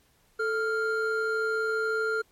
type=tone pair together; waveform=triangle; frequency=440 / 1396.9 Hz; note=A4 / F6; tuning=0 / 0 cents; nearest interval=octave + minor sixth; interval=2000 cents; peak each=-26 dBFS; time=0.39-2.22 s; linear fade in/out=10 ms; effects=pink hiss -65 dBFS RMS until 2.31 s + MP3 64 kbps